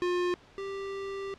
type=tone pair in turn; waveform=square; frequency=356 / 392.7 Hz; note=F4 / G4; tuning=+33 / +3 cents; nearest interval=major second; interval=170 cents; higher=second; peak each=-27 / -35 dBFS; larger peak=first; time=0.02-0.34 / 0.58-1.34 s; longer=second; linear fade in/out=0 ms; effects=pink hiss -56 dBFS RMS until 1.38 s + low-pass 4000 Hz 12 dB/octave